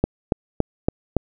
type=click train; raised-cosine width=2 ms; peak=-3 dBFS; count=5; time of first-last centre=0.04-1.167 s; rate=3.55 Hz; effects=none